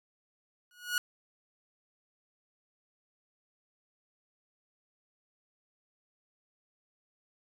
sawtooth tone with exponential growth, 1454 Hz, F#6, 31 cents flat, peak -21 dBFS, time 0.71-0.98 s, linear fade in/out 1 ms, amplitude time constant 58 ms, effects none

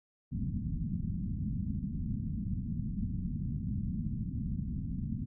white low-pass noise, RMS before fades -35 dBFS, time 0.31-5.26 s, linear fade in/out 20 ms, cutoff 230 Hz, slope 48 dB/octave, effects none

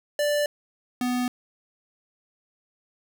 square tone pair in turn, 587.3 / 248.1 Hz, D5 / B3, 0 / +8 cents, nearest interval octave + minor third, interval 1492 cents, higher first, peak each -22 / -24 dBFS, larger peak first, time 0.19-0.46 / 1.01-1.28 s, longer neither, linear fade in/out 2 ms, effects none

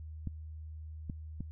clicks, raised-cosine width 5 ms, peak -25 dBFS, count 3, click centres 0.273 / 1.098 / 1.406 s, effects noise-tail reverb RT60 0.1 s tail -26 dB re dry + added 78 Hz sine -42 dBFS peak until 1.51 s

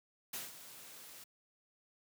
white noise with ADSR envelope, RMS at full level -41 dBFS, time 0.33-1.24 s, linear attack 6 ms, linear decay 180 ms, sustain -12 dB, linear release 5 ms, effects high-pass 100 Hz 12 dB/octave

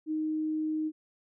sine tone, 311.1 Hz, D#4, in tune, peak -28 dBFS, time 0.06-0.92 s, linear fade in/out 50 ms, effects none

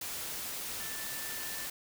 sine tone in noise, 1768 Hz, A6, 8 cents sharp, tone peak -46 dBFS, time 0.8-1.66 s, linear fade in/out 5 ms, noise white, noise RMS -39 dBFS, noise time 0.01-1.7 s, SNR -10 dB, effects none

